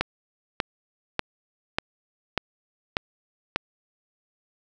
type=click train; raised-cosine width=0.3 ms; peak=-6 dBFS; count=7; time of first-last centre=0.01-3.56 s; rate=1.69 Hz; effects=none